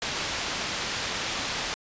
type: low-pass noise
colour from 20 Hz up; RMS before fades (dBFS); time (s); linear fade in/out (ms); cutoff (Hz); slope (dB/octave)
white; -31; 0.02-1.74; 0; 4900; 12
effects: resampled to 16000 Hz